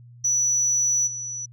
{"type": "tone with level steps", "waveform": "sine", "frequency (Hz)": 5920, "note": "F#8", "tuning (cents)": 0, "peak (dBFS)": [-17, -29], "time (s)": [0.24, 1.46], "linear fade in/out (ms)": 10, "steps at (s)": 1.06, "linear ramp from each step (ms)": 20, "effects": ["tanh soft clip ceiling -16 dBFS", "added 120 Hz sine -44 dBFS peak until 1.52 s"]}